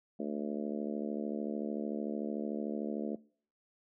harmonic tone, 73.42 Hz, D2, in tune, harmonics 3 / 4 / 5 / 6 / 7 / 8 / 9, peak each -38 / -40 / -42 / -44 / -45 / -46 / -47 dBFS, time 0.19-3.16 s, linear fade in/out 10 ms, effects noise-tail reverb RT60 0.5 s tail -22 dB re dry

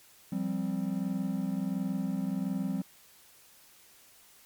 triangle chord, F suspended second, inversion none, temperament equal, 174.61 / 196 / 261.6 Hz, F3 / G3 / C4, 0 / 0 / 0 cents, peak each -33 / -30 / -33 dBFS, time 0.32-2.82 s, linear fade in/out 5 ms, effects white hiss -58 dBFS RMS until 4.45 s + MP3 96 kbps

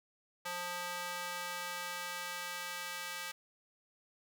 square tone with high-pass filter sweep, 176.9 Hz, F3, 23 cents sharp, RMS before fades -41 dBFS, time 0.45-3.32 s, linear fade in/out 10 ms, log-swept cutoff 890 to 1600 Hz, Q 0.92, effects none

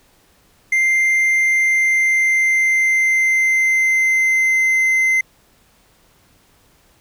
triangle tone with pitch glide, 2093 to 2068 Hz, C7 to C7, 0 to -21 cents, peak -11 dBFS, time 0.72-5.21 s, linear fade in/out 5 ms, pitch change -21 cents, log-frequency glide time 1.39-4.88 s, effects pink hiss -55 dBFS RMS until 7 s

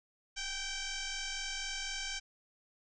sine tone with frequency modulation, 1580 Hz, G6, 13 cents sharp, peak -36 dBFS, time 0.36-2.2 s, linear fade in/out 20 ms, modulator 779 Hz, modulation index 6.6, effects none

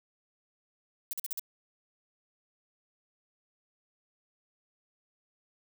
violet noise bursts, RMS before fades -35 dBFS, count 5, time 1.11-1.395 s, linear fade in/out 0 ms, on 21 ms, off 45 ms, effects none

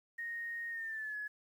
sine tone with pitch glide, 1861 to 1696.7 Hz, A#6 to G#6, -3 to +37 cents, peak -38 dBFS, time 0.18-1.28 s, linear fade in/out 10 ms, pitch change -160 cents, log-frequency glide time 0.7-1.16 s, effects 11-bit

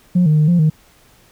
sine tone with pitch steps, 178.7 / 153.4 / 152.3 / 174.1 / 155.5 Hz, F3 / D#3 / D#3 / F3 / D#3, +40 / -24 / -37 / -5 / -1 cents, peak -8 dBFS, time 0.15-0.7 s, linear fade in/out 10 ms, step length 110 ms, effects tanh soft clip ceiling -7 dBFS + pink hiss -51 dBFS RMS until 1.31 s

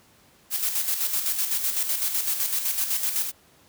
blue noise with tremolo, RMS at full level -24 dBFS, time 0.5-3.32 s, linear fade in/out 50 ms, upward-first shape square, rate 7.9 Hz, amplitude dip 50%, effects pink hiss -57 dBFS RMS until 3.68 s + high-pass 80 Hz 12 dB/octave

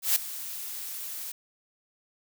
blue noise with ADSR envelope, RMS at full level -21 dBFS, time 0.02-1.32 s, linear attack 140 ms, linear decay 3 ms, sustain -16 dB, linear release 6 ms, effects none

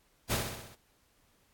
pink noise with echo, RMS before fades -30 dBFS, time 0.29-0.38 s, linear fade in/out 20 ms, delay 63 ms, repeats 6, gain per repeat -4 dB, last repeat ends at 0.758 s, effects pink hiss -69 dBFS RMS until 1.53 s + AAC 64 kbps

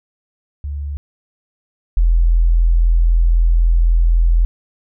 sine tone pair in turn, 71.6 / 41.94 Hz, D2 / E1, -43 / +31 cents, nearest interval major sixth, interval 926 cents, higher first, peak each -21 / -9 dBFS, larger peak second, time 0.64-0.97 / 1.97-4.45 s, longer second, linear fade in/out 0 ms, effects none

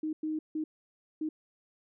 sine tone bursts at uneven times, 311.1 Hz, D#4, in tune, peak -30 dBFS, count 4, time 0.03-0.13 / 0.23-0.39 / 0.55-0.64 / 1.21-1.29 s, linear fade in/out 5 ms, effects none

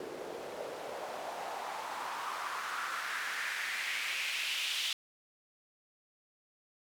white noise with band-pass filter sweep, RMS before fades -38 dBFS, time 0-4.93 s, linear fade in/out 2 ms, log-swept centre 410 to 3200 Hz, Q 2.8, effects none

